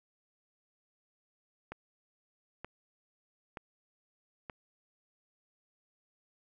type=click train; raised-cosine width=0.5 ms; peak=-26 dBFS; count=4; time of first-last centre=1.72-4.498 s; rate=1.08 Hz; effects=none